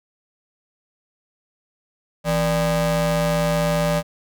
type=ring-modulated tone; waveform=40% pulse; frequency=212.3 Hz; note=G#3; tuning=38 cents sharp; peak=-14 dBFS; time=2.24-4.03 s; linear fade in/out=50 ms; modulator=377 Hz; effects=none